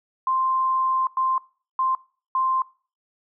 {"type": "tone bursts at uneven times", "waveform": "sine", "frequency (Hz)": 1046.5, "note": "C6", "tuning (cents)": 0, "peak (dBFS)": -19, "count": 4, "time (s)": [[0.27, 1.07], [1.17, 1.38], [1.79, 1.95], [2.35, 2.62]], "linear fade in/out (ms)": 2, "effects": ["noise-tail reverb RT60 0.4 s tail -22 dB re dry"]}